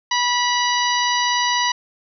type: harmonic tone with a mistuned harmonic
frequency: 977 Hz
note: B5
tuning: 19 cents flat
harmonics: 1 / 2 / 3 / 4 / 5 / 6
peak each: -20 / -23 / -25 / -26 / -27 / -28 dBFS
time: 0.11-1.72 s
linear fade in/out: 5 ms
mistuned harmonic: 5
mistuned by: -29 cents
effects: none